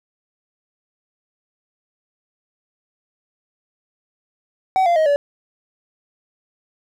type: tone with pitch steps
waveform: triangle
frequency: 757 / 690.2 / 629.2 / 573.7 Hz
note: F#5 / F5 / D#5 / D5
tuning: +39 / -21 / +19 / -41 cents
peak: -11 dBFS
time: 4.76-5.16 s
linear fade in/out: 0 ms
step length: 100 ms
effects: none